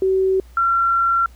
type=tone pair in turn; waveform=sine; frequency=380 / 1364.8 Hz; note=F#4 / F6; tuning=+46 / -40 cents; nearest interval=octave + minor seventh; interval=2214 cents; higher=second; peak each=-14 dBFS; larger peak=neither; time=0.02-0.4 / 0.57-1.26 s; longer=second; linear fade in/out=2 ms; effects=added 60 Hz sine -41 dBFS peak until 1.35 s + pink hiss -54 dBFS RMS until 1.35 s